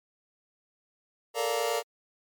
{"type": "chord", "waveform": "sawtooth", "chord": "Bb major seventh", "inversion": "third", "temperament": "just", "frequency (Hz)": [437, 466.2, 582.7, 699.2], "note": ["A4", "Bb4", "D5", "F5"], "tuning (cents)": [-12, 0, -14, 2], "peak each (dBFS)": [-30, -26, -28, -29], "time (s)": [1.34, 1.83], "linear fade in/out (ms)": 50, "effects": ["MP3 96 kbps"]}